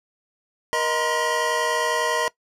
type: tone cluster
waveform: square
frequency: 474 / 623 / 945 / 1035 / 1921 Hz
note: A#4 / D#5 / A#5 / C6 / B6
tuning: +29 / +2 / +23 / -19 / -48 cents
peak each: -28 dBFS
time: 0.73-2.28 s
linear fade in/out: 0 ms
effects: noise-tail reverb RT60 0.1 s tail -20 dB re dry + low-pass 10000 Hz 12 dB/octave